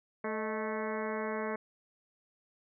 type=harmonic tone with a mistuned harmonic; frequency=218.3 Hz; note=A3; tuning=13 cents flat; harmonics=1 / 2 / 3 / 4 / 5 / 6 / 7 / 8 / 9 / 10; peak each=-39 / -37 / -40 / -44 / -42 / -48 / -46 / -47 / -47 / -48 dBFS; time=0.24-1.56 s; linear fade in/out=5 ms; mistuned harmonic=3; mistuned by=-62 cents; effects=none